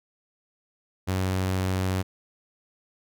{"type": "tone", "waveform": "sawtooth", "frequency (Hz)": 93.7, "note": "F#2", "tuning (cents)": 22, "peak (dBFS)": -20, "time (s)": [1.07, 2.03], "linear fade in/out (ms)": 20, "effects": []}